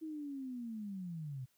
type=linear sweep; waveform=sine; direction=down; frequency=321.7 to 123.5 Hz; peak=-40 dBFS; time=0.01-1.46 s; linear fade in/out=20 ms; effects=white hiss -75 dBFS RMS until 1.57 s